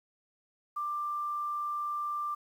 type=tone with quantisation; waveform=sine; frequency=1184 Hz; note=D6; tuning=14 cents sharp; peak=-31 dBFS; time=0.76-2.35 s; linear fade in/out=10 ms; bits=10; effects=none